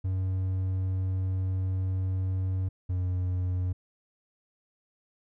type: tone pair in turn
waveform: triangle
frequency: 93.8 / 91.08 Hz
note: F#2 / F#2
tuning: +24 / -27 cents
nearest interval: minor second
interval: 51 cents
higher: first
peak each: -24 dBFS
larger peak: neither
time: 0.04-2.69 / 2.89-3.73 s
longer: first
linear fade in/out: 10 ms
effects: none